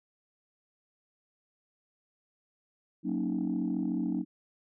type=chord; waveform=sine; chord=D# minor seventh; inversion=first; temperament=equal with one note detuned; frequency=185 / 232.4 / 277.2 / 311.1 Hz; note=F#3 / A#3 / C#4 / D#4; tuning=0 / -5 / 0 / 0 cents; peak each=-33 dBFS; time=3.03-4.25 s; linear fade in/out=50 ms; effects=tanh soft clip ceiling -22 dBFS